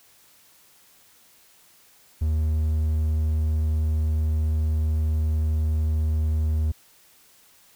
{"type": "tone", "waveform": "triangle", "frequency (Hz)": 77.78, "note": "D#2", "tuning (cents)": 0, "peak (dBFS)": -18, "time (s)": [2.21, 6.72], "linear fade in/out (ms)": 10, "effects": ["white hiss -56 dBFS RMS until 7.75 s"]}